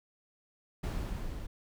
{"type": "noise with level ramp", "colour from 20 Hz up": "brown", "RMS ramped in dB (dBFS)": [-32, -41], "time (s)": [0.83, 1.47], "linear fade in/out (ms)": 10, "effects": []}